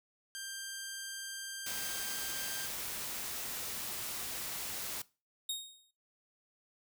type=tone; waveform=10% pulse; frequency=1584 Hz; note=G6; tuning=18 cents sharp; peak=-32 dBFS; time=0.35-2.66 s; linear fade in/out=0 ms
type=noise; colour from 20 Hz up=white; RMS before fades=-40 dBFS; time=1.66-5.02 s; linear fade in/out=5 ms
type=tone with exponential decay; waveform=sawtooth; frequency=3729 Hz; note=A#7; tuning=in tune; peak=-29 dBFS; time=5.49-5.91 s; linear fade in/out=5 ms; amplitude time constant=91 ms
effects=noise-tail reverb RT60 0.3 s tail -20 dB re dry